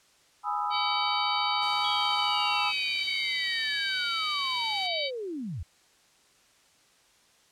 sine chord, E major seventh, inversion first, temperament equal, 830.6 / 987.8 / 1244.5 / 1318.5 Hz, G#5 / B5 / D#6 / E6, 0 / 0 / 0 / 0 cents, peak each -31 / -33 / -33 / -34 dBFS, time 0.43-2.73 s, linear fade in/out 50 ms
harmonic tone, 762 Hz, G5, 49 cents flat, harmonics 3 / 4 / 5 / 6, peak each -34 / -34 / -34 / -34 dBFS, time 0.7-5.11 s, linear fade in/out 50 ms
white noise, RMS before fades -46 dBFS, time 1.61-4.88 s, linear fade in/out 20 ms
sine linear sweep, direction down, 3330 to 65 Hz, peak -32 dBFS, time 1.84-5.63 s, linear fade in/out 5 ms
effects white hiss -62 dBFS RMS until 7.51 s + low-pass 8000 Hz 12 dB/octave

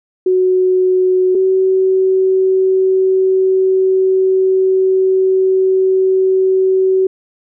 sine tone pair in turn, 370 / 378 Hz, F#4 / F#4, 0 / +37 cents, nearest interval unison, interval 37 cents, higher second, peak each -9 dBFS, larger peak neither, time 0.26-1.35 / 1.35-7.07 s, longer second, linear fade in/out 5 ms, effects none

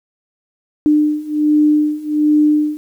sine beating tone pair, 300 / 301.3 Hz, D4 / D4, +37 / +44 cents, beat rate 1.3 Hz, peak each -15 / -13 dBFS, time 0.86-2.77 s, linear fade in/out 0 ms, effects 8-bit

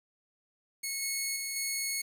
10% pulse tone with level steps, 2191 Hz, C#7, 21 cents flat, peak -24 / -22 / -25 / -22 dBFS, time 0.83-2.02 s, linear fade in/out 10 ms, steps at 1.02 / 1.36 / 1.56 s, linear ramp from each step 2 ms, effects 10-bit

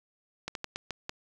slowing click train, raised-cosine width 0.2 ms, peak -17 dBFS, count 6, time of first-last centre 0.48-1.094 s, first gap 72 ms, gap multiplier 1.27, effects none

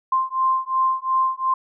sine beating tone pair, 1046.5 / 1049.3 Hz, C6 / C6, 0 / +5 cents, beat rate 2.8 Hz, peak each -21 dBFS, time 0.12-1.54 s, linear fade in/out 5 ms, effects none

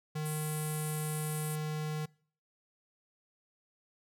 square tone, 153.4 Hz, D#3, 24 cents flat, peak -34 dBFS, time 0.15-2.06 s, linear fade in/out 10 ms
white band-pass noise, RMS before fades -44 dBFS, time 0.25-1.56 s, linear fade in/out 10 ms, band 7900 to 12000 Hz, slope 48 dB/octave
effects noise-tail reverb RT60 0.5 s tail -24 dB re dry

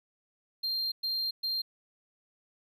triangle tone bursts at uneven times, 4186 Hz, C8, in tune, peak -28 dBFS, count 3, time 0.63-0.92 / 1.03-1.31 / 1.43-1.62 s, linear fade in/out 10 ms, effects none

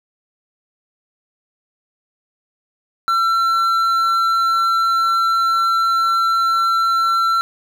triangle tone with hard clipping, 1349 Hz, E6, 40 cents sharp, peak -15 dBFS, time 3.08-7.41 s, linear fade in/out 0 ms, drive 9 dB, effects none

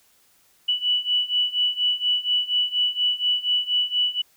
sine beating tone pair, 2956 / 2960.2 Hz, F#7 / F#7, -2 / 0 cents, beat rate 4.2 Hz, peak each -24 / -22 dBFS, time 0.68-4.22 s, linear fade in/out 10 ms, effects white hiss -60 dBFS RMS until 4.36 s

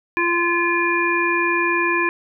harmonic tone, 344.6 Hz, F4, 23 cents flat, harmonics 1 / 3 / 5 / 7, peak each -22 / -22 / -22 / -22 dBFS, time 0.17-2.09 s, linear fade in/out 0 ms, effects none

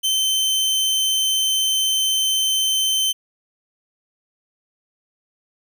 sawtooth tone, 3088 Hz, G7, 27 cents flat, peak -14 dBFS, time 0.03-3.13 s, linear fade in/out 20 ms, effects none

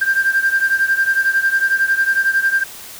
sine beating tone pair, 1581 / 1592 Hz, G6 / G6, +14 / +26 cents, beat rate 11 Hz, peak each -14 / -17 dBFS, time 0.01-2.64 s, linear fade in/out 10 ms, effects tanh soft clip ceiling -7 dBFS + white hiss -35 dBFS RMS until 2.99 s

